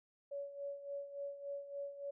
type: tone with tremolo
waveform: sine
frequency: 564 Hz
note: C#5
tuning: 30 cents sharp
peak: -39 dBFS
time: 0.31-2.11 s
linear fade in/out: 10 ms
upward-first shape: sine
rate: 3.5 Hz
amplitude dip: 70%
effects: none